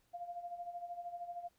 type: tone with tremolo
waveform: sine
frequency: 698.5 Hz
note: F5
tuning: in tune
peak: -39 dBFS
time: 0.13-1.49 s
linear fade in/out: 20 ms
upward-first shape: sine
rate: 13 Hz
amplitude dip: 70%
effects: pink hiss -75 dBFS RMS until 1.58 s